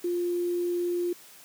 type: tone with quantisation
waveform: sine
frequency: 350.5 Hz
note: F4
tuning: 6 cents sharp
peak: -25 dBFS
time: 0.04-1.13 s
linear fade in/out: 5 ms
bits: 8
effects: white hiss -51 dBFS RMS until 1.44 s + high-pass 150 Hz 12 dB/octave